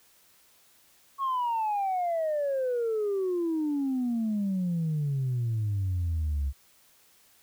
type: exponential sweep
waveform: sine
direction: down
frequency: 1108.7 to 66.7 Hz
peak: -24 dBFS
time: 1.18-6.53 s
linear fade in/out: 50 ms
effects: tanh soft clip ceiling -23 dBFS + white hiss -61 dBFS RMS until 7.42 s